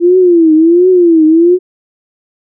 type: tone with vibrato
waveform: sine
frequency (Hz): 340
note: F4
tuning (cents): -46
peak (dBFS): -3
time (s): 0-1.59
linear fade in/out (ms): 50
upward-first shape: triangle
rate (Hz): 1.4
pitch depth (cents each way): 170
effects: none